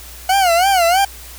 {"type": "tone with vibrato", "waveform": "40% pulse", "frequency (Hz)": 729, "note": "F#5", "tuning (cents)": -26, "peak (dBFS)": -10, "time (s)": [0.29, 1.05], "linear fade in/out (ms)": 5, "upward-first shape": "sine", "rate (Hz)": 3.1, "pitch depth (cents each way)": 150, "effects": ["added 60 Hz sine -37 dBFS peak until 1.38 s", "white hiss -37 dBFS RMS until 1.38 s"]}